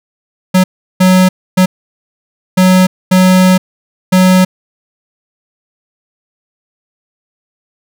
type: tone bursts at uneven times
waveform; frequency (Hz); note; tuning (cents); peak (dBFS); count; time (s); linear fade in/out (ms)
square; 185; F#3; 0; -5; 6; 0.54-0.64 / 1-1.29 / 1.57-1.66 / 2.57-2.87 / 3.11-3.58 / 4.12-4.45; 10
effects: none